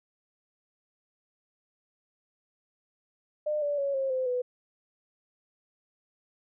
sine tone with pitch steps, 603 / 580.1 / 558.1 / 536.9 / 516.5 / 496.9 Hz, D5 / D5 / C#5 / C5 / C5 / B4, +46 / -21 / +12 / +45 / -22 / +11 cents, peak -26 dBFS, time 3.46-4.42 s, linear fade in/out 10 ms, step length 160 ms, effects none

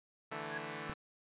5% pulse chord, D suspended second, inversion none, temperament equal, 146.83 / 164.81 / 220 Hz, D3 / E3 / A3, 0 / 0 / 0 cents, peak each -34 dBFS, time 0.31-0.94 s, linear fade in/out 10 ms
sine tone with exponential growth, 1661.2 Hz, G#6, in tune, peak -35 dBFS, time 0.39-0.58 s, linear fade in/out 5 ms, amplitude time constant 40 ms
click, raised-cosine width 3 ms, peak -30 dBFS, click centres 0.897 s
effects resampled to 8000 Hz

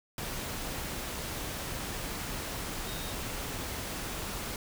sine tone in noise, 3729 Hz, A#7, in tune, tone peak -46 dBFS, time 2.87-3.12 s, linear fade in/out 2 ms, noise pink, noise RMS -37 dBFS, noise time 0.18-4.56 s, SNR -12 dB, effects none

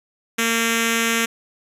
5% pulse tone with notch filter, 229 Hz, A#3, 31 cents flat, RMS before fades -20 dBFS, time 0.38-1.26 s, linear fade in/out 10 ms, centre 800 Hz, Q 0.76, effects resampled to 32000 Hz

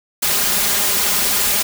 white noise with comb filter, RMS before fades -17 dBFS, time 0.22-1.63 s, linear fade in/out 10 ms, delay 4.9 ms, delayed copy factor +0.8, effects none

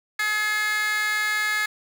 15% pulse tone with high-pass filter, 424.8 Hz, G#4, 39 cents sharp, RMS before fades -24 dBFS, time 0.19-1.66 s, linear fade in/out 5 ms, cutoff 1900 Hz, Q 3.8, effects none

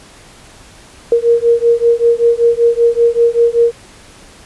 sine beating tone pair, 466.2 / 471.4 Hz, A#4 / A#4, 0 / +19 cents, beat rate 5.2 Hz, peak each -11 dBFS, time 1.12-3.72 s, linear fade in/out 2 ms, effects pink hiss -40 dBFS RMS until 4.45 s + resampled to 24000 Hz

